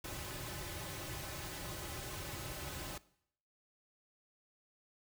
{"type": "noise with comb filter", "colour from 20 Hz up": "pink", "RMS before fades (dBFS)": -44, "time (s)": [0.04, 2.98], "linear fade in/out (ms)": 5, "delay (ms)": 4.3, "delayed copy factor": -0.7, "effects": ["noise-tail reverb RT60 0.7 s tail -20 dB re dry"]}